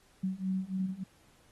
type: beating tone pair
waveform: sine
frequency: 186.8 / 190.2 Hz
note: F#3 / F#3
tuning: +17 / +48 cents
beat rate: 3.4 Hz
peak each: -34 / -33 dBFS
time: 0.23-1.04 s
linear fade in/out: 10 ms
effects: pink hiss -65 dBFS RMS until 1.51 s + AAC 32 kbps